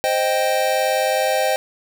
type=chord; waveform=square; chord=C minor; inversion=none; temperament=equal; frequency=523.3 / 622.3 / 784 Hz; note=C5 / Eb5 / G5; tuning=0 / 0 / 0 cents; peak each=-22 dBFS; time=0.04-1.56 s; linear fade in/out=0 ms; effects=none